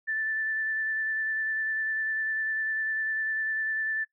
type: tone with vibrato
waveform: sine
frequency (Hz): 1760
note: A6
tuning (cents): 0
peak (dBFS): -27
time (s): 0.07-4.05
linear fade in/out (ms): 20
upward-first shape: sine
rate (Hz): 10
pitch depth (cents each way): 11
effects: noise-tail reverb RT60 0.1 s tail -17 dB re dry